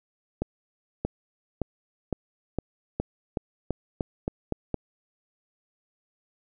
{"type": "accelerating click train", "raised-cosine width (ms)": 2, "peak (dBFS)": -13, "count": 12, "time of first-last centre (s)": [0.42, 4.743], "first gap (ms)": 630, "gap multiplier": 0.9, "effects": []}